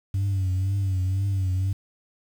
sine tone with vibrato, 95.6 Hz, G2, 43 cents flat, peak -19 dBFS, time 0.14-1.73 s, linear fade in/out 5 ms, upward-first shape triangle, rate 2 Hz, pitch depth 75 cents each way, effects tanh soft clip ceiling -20 dBFS + 8-bit

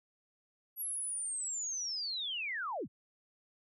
sine linear sweep, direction down, 11600 to 66.3 Hz, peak -35 dBFS, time 0.76-2.88 s, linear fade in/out 50 ms, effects none

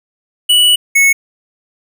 square tone pair in turn, 2948 / 2202 Hz, F#7 / C#7, -7 / -12 cents, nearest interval perfect fourth, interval 505 cents, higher first, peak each -7 dBFS, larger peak neither, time 0.49-0.76 / 0.95-1.13 s, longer first, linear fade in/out 10 ms, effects none

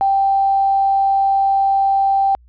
sine tone with quantisation, 784 Hz, G5, in tune, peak -12 dBFS, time 0.01-2.35 s, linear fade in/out 0 ms, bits 6, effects added 60 Hz sine -45 dBFS peak until 2.48 s + resampled to 11025 Hz

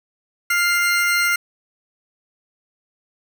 40% pulse tone pair together, 1400 / 2098 Hz, F6 / C7, +4 / +4 cents, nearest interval perfect fifth, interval 700 cents, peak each -18 dBFS, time 0.5-1.36 s, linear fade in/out 5 ms, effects none

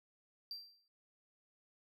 triangle tone with exponential decay, 4709 Hz, D8, 4 cents sharp, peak -39 dBFS, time 0.51-0.88 s, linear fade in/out 1 ms, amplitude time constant 79 ms, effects none

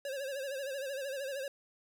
square tone with vibrato, 545 Hz, C#5, 29 cents flat, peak -37 dBFS, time 0.05-1.48 s, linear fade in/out 2 ms, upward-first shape sine, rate 13 Hz, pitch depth 84 cents each way, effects none

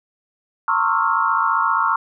sine tone cluster, 912 / 1067 / 1122 / 1307 / 1395 Hz, A#5 / C6 / C#6 / E6 / F6, -38 / +34 / +21 / -15 / -2 cents, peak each -22 dBFS, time 0.68-1.96 s, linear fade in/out 2 ms, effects none

